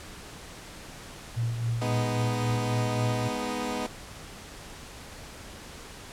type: tone with tremolo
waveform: sine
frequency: 116.54 Hz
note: A#2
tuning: in tune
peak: -24 dBFS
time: 1.36-3.29 s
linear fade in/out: 20 ms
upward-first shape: sine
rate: 3.7 Hz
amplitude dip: 50%
type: chord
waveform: 15% pulse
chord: G# minor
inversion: none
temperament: equal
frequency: 207.7 / 246.9 / 311.1 Hz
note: G#3 / B3 / D#4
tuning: 0 / 0 / 0 cents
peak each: -29 / -25 / -29 dBFS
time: 1.81-3.87 s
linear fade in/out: 10 ms
effects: pink hiss -44 dBFS RMS until 6.12 s + low-pass 10000 Hz 12 dB/octave